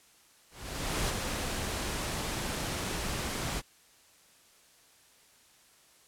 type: noise with ADSR envelope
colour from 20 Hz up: pink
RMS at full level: -30 dBFS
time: 0.5-3.62 s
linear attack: 590 ms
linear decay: 25 ms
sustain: -4 dB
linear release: 38 ms
effects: white hiss -61 dBFS RMS until 6.07 s + low-pass 11000 Hz 12 dB/octave